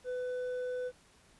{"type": "tone with hard clipping", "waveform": "sine", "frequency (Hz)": 500, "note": "B4", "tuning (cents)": 21, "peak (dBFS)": -35, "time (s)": [0.04, 0.92], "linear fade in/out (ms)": 50, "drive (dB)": 4, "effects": ["pink hiss -63 dBFS RMS until 1.39 s", "resampled to 24000 Hz"]}